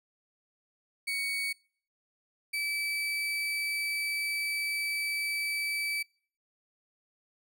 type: tone pair in turn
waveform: 35% pulse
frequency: 2236 / 2306 Hz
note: C#7 / D7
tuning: +14 / -32 cents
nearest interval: minor second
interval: 54 cents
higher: second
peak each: -28 dBFS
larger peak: neither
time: 1.07-1.53 / 2.53-6.03 s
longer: second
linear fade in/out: 10 ms
effects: noise-tail reverb RT60 0.5 s tail -26 dB re dry